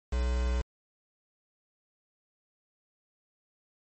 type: tone with quantisation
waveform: triangle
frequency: 61.6 Hz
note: B1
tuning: 4 cents flat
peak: -24 dBFS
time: 0.12-0.62 s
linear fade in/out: 10 ms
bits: 6
effects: MP3 32 kbps